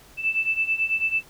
sine beating tone pair, 2637 / 2646.1 Hz, E7 / E7, 0 / +6 cents, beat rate 9.1 Hz, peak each -26 / -23 dBFS, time 0.17-1.23 s, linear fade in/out 50 ms, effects pink hiss -51 dBFS RMS until 1.29 s

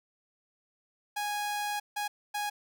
sawtooth tone bursts at uneven times, 828 Hz, G#5, 5 cents flat, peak -27 dBFS, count 3, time 1.16-1.8 / 1.96-2.08 / 2.34-2.5 s, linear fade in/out 10 ms, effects none

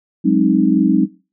sine chord, Ab dominant seventh, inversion third, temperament equal with one note detuned, 185 / 207.7 / 265.6 / 311.1 Hz, Gb3 / Ab3 / C4 / Eb4, 0 / 0 / +26 / 0 cents, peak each -16 dBFS, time 0.24-1.06 s, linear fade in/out 20 ms, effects noise-tail reverb RT60 0.3 s tail -18 dB re dry

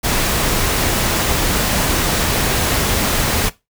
pink noise, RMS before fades -17 dBFS, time 0.03-3.5 s, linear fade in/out 20 ms, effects noise-tail reverb RT60 0.2 s tail -17 dB re dry

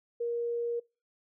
sine tone, 471.8 Hz, A#4, 21 cents sharp, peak -29 dBFS, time 0.2-0.8 s, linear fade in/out 10 ms, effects noise-tail reverb RT60 0.3 s tail -25 dB re dry

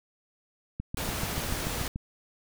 click train, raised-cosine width 5 ms, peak -20 dBFS, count 9, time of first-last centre 0.8-1.959 s, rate 6.9 Hz
pink noise, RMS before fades -33 dBFS, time 0.97-1.88 s, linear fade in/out 2 ms
effects none

